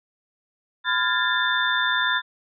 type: tone cluster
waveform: sine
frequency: 1011 / 1400 / 1655 / 1776 / 3567 Hz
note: B5 / F6 / G#6 / A6 / A7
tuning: +40 / +4 / -6 / +16 / +23 cents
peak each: -26 dBFS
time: 0.84-2.22 s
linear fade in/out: 50 ms
effects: none